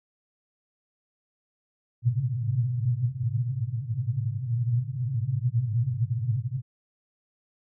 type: band-pass noise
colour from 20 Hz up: white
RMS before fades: -27 dBFS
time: 2.02-6.62 s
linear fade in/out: 50 ms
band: 110 to 130 Hz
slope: 96 dB/octave
effects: none